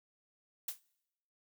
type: noise with exponential decay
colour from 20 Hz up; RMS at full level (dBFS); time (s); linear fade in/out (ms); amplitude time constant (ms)
blue; -33; 0.68-0.8; 5; 25
effects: noise-tail reverb RT60 0.9 s tail -25 dB re dry